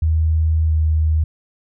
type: tone with pitch glide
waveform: sine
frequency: 79.5 to 78.41 Hz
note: D#2 to D#2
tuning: +38 to +14 cents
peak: -13 dBFS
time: 0.02-1.24 s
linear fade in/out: 5 ms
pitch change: -24 cents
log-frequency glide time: 0.67-0.72 s
effects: none